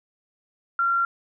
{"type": "tone", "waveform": "sine", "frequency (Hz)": 1375, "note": "F6", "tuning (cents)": -27, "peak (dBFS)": -19, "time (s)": [0.79, 1.05], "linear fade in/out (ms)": 2, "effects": []}